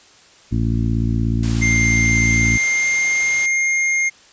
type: harmonic tone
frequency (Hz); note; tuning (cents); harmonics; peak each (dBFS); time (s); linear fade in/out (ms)
56.7; A#1; -47; 1 / 2 / 3 / 4 / 5 / 6; -21 / -19 / -29 / -23 / -27 / -33; 0.51-2.58; 20
type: noise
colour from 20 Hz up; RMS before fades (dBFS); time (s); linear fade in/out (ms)
white; -30; 1.43-3.46; 2
type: tone with pitch glide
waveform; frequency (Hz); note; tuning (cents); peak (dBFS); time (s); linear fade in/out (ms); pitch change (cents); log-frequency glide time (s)
square; 2100 to 2126; C7 to C7; +6 to +27; -16; 1.61-4.1; 20; +21; 2.07-3.7
effects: white hiss -48 dBFS RMS until 4.32 s + resampled to 16000 Hz